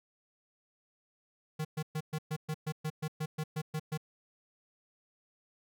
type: tone bursts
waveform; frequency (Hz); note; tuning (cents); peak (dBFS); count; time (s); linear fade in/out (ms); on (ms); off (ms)
square; 155; D#3; -6; -33; 14; 1.59-3.976; 10; 59; 120
effects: none